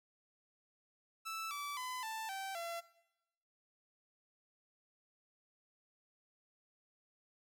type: tone with pitch steps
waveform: sawtooth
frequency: 1318.5 / 1154.5 / 1010.8 / 885.1 / 775 / 678.6 Hz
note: E6 / D6 / B5 / A5 / G5 / F5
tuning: 0 / -30 / +40 / +10 / -20 / -50 cents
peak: -37 dBFS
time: 1.25-2.81 s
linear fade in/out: 20 ms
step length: 260 ms
effects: noise-tail reverb RT60 0.9 s tail -18 dB re dry